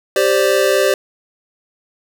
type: chord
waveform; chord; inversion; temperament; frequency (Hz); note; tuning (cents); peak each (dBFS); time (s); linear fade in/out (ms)
square; G suspended fourth; none; equal; 392 / 523.3 / 587.3; G4 / C5 / D5; 0 / 0 / 0; -17; 0.16-0.94; 2
effects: none